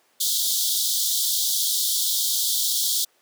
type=high-pass noise; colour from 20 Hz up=pink; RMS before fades=-23 dBFS; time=0.2-3.05 s; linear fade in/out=10 ms; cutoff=3300 Hz; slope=96 dB/octave; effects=pink hiss -62 dBFS RMS until 3.21 s + high-pass 400 Hz 12 dB/octave